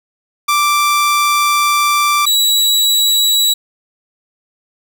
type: tone pair in turn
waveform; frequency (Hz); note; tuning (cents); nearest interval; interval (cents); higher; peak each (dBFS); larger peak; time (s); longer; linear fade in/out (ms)
sawtooth; 1174.7 / 3902; D6 / B7; 0 / -22; octave + major sixth; 2078; second; -7; neither; 0.48-2.26 / 2.26-3.54; first; 10
effects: none